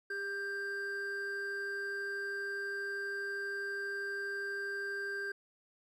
triangle tone pair together, 399.8 / 1583.1 Hz, G4 / G6, +34 / +17 cents, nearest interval 2 octaves, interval 2383 cents, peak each -40 / -35 dBFS, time 0.1-5.32 s, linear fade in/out 5 ms, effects none

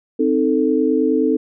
sine chord, A diminished, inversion first, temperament equal with one note detuned, 261.6 / 311.1 / 442.3 Hz, C4 / Eb4 / A4, 0 / 0 / +9 cents, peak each -18 dBFS, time 0.19-1.37 s, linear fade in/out 10 ms, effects none

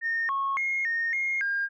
sine tone with pitch steps, 1832 / 1095 / 2148 / 1843 / 2141 / 1610 Hz, A#6 / C#6 / C7 / A#6 / C7 / G6, -31 / -22 / +45 / -20 / +39 / +46 cents, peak -24 dBFS, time 0.01-1.69 s, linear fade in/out 50 ms, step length 280 ms, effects tanh soft clip ceiling -20 dBFS

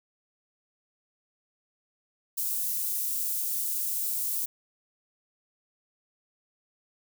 white high-pass noise, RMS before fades -30 dBFS, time 2.37-4.46 s, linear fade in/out 10 ms, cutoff 10000 Hz, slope 12 dB/octave, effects none

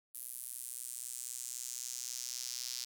square tone with high-pass filter sweep, 61.9 Hz, B1, 5 cents sharp, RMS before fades -43 dBFS, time 0.14-2.85 s, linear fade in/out 10 ms, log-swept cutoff 11000 to 5000 Hz, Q 2.5, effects none

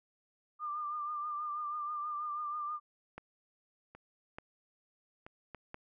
sine tone with vibrato, 1197 Hz, D6, 33 cents sharp, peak -35 dBFS, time 0.59-2.8 s, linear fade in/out 50 ms, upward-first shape triangle, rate 6.2 Hz, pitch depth 46 cents each way
clicks, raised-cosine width 0.5 ms, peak -29 / -36 / -28 / -33 / -30 / -28 dBFS, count 6, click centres 3.18 / 3.95 / 4.385 / 5.265 / 5.547 / 5.744 s
effects none

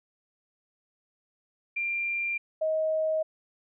sine tone pair in turn, 2381 / 630.6 Hz, D7 / D#5, +23 / +23 cents, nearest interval octave + major seventh, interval 2300 cents, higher first, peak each -27 / -24 dBFS, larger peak second, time 1.76-2.38 / 2.61-3.23 s, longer neither, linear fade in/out 10 ms, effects none

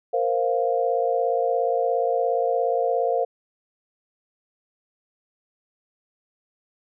sine chord, Bb suspended second, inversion none, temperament equal, 466.2 / 523.3 / 698.5 Hz, Bb4 / C5 / F5, 0 / 0 / 0 cents, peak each -24 dBFS, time 0.13-3.25 s, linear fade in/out 10 ms, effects none

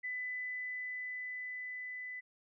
sine tone with level ramp, 2000 Hz, B6, 21 cents sharp, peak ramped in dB -36 to -41 dBFS, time 0.03-2.21 s, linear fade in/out 20 ms, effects none

